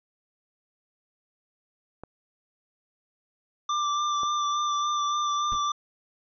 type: clicks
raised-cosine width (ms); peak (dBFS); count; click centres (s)
1; -25; 2; 2.036 / 4.233
type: tone with vibrato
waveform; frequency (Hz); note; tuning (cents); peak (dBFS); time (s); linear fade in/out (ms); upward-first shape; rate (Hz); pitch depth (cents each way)
square; 1181; D6; +9; -25; 3.69-5.72; 5; sine; 3.5; 17
type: noise with exponential decay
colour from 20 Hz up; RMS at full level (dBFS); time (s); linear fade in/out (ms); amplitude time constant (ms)
brown; -33; 5.52-5.64; 1; 26
effects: resampled to 16000 Hz